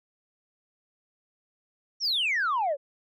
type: exponential sweep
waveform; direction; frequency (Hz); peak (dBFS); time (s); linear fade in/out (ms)
sine; down; 5820 to 530; -22; 2-2.77; 50
effects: tanh soft clip ceiling -21 dBFS